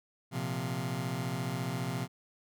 sawtooth chord, Bb suspended second, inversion none, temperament just, 116.54 / 131.11 / 174.81 Hz, Bb2 / C3 / F3, 0 / +4 / +2 cents, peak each -35 / -31 / -33 dBFS, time 0.31-2.08 s, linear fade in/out 50 ms, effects none

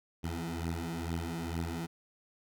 15% pulse beating tone pair, 82.41 / 84.61 Hz, E2 / E2, 0 / +46 cents, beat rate 2.2 Hz, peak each -31 dBFS, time 0.23-1.87 s, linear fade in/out 20 ms, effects none

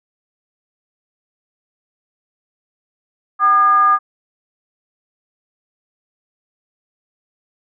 sine tone with frequency modulation, 1213 Hz, D#6, 44 cents flat, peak -9 dBFS, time 3.39-3.99 s, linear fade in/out 50 ms, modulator 443 Hz, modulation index 0.38, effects none

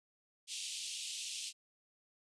pink band-pass noise, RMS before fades -43 dBFS, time 0.47-1.53 s, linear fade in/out 50 ms, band 2700 to 9400 Hz, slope 48 dB/octave, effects none

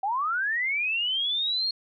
sine linear sweep, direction up, 747 to 4318 Hz, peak -24 dBFS, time 0.03-1.71 s, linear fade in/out 5 ms, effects none

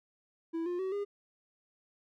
triangle tone with pitch steps, 329.6 / 353.3 / 378.6 / 405.8 Hz, E4 / F4 / F#4 / G#4, 0 / +20 / +40 / -40 cents, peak -30 dBFS, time 0.53-1.05 s, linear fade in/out 20 ms, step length 130 ms, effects none

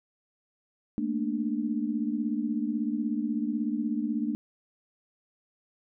sine tone cluster, 218 / 234.3 / 295.7 Hz, A3 / A#3 / D4, -16 / +9 / +12 cents, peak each -31 dBFS, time 0.98-4.35 s, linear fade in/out 0 ms, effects none

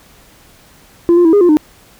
sine tone with pitch steps, 342.9 / 350.8 / 325.4 / 408.8 / 352.1 / 304.2 Hz, F4 / F4 / E4 / G#4 / F4 / D#4, -32 / +8 / -22 / -27 / +14 / -39 cents, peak -3 dBFS, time 1.09-1.57 s, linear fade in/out 0 ms, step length 80 ms, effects tanh soft clip ceiling -4 dBFS + pink hiss -45 dBFS RMS until 1.99 s

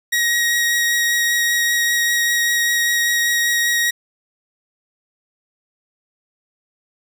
sawtooth tone with vibrato, 1891 Hz, A#6, 24 cents sharp, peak -12 dBFS, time 0.12-3.91 s, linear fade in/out 10 ms, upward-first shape triangle, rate 5.1 Hz, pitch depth 11 cents each way, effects 9-bit

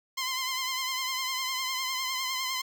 10% pulse tone with vibrato, 1039 Hz, C6, 12 cents flat, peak -21 dBFS, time 0.17-2.62 s, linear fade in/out 10 ms, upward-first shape triangle, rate 9.9 Hz, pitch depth 53 cents each way, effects none

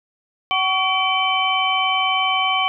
sine tone cluster, 756 / 1126 / 2323 / 3060 Hz, F#5 / C#6 / D7 / G7, +37 / +27 / -20 / -42 cents, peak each -22 dBFS, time 0.51-2.68 s, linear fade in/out 0 ms, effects none

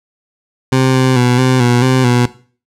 20% pulse tone with pitch steps, 130.8 / 129.9 / 123.4 / 129 / 121.6 / 129.7 / 122.3 Hz, C3 / C3 / B2 / C3 / B2 / C3 / B2, 0 / -12 / -1 / -24 / -26 / -15 / -16 cents, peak -4 dBFS, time 0.72-2.26 s, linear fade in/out 5 ms, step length 220 ms, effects noise-tail reverb RT60 0.4 s tail -17 dB re dry + low-pass 9000 Hz 12 dB/octave

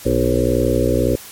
harmonic tone with a mistuned harmonic, 61.74 Hz, B1, in tune, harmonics 1 / 2 / 4 / 5 / 6 / 7 / 8 / 9, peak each -22 / -22 / -22 / -22 / -22 / -22 / -22 / -22 dBFS, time 0.05-1.16 s, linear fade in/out 10 ms, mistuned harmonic 9, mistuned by -31 cents, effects white hiss -37 dBFS RMS until 1.31 s + MP3 64 kbps

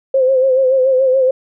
sine tone with vibrato, 523.3 Hz, C5, in tune, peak -9 dBFS, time 0.14-1.31 s, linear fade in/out 5 ms, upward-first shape sine, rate 7 Hz, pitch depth 53 cents each way, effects none

